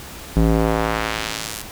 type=tone with band-pass filter sweep; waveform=square; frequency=55 Hz; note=A1; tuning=in tune; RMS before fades=-20 dBFS; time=0.36-1.62 s; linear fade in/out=5 ms; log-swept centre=200 to 12000 Hz; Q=0.71; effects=pink hiss -36 dBFS RMS until 1.71 s